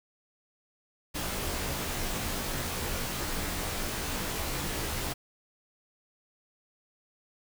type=noise with comb filter; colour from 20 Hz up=pink; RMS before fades=-33 dBFS; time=1.14-5.14 s; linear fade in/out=20 ms; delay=19 ms; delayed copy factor=-1; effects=none